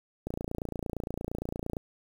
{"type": "click train", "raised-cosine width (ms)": 2, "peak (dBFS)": -20, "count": 44, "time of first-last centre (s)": [0.27, 1.768], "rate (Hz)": 28.7, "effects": ["8-bit"]}